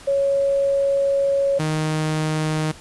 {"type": "tone pair in turn", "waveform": ["sine", "sawtooth"], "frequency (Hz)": [554.4, 155.57], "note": ["C#5", "D#3"], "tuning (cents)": [0, 0], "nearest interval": "octave + minor seventh", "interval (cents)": 2200, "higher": "first", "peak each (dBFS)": -16, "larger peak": "neither", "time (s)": [[0.07, 1.59], [1.59, 2.72]], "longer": "first", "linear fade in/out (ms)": 10, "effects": ["pink hiss -43 dBFS RMS until 2.8 s", "resampled to 24000 Hz"]}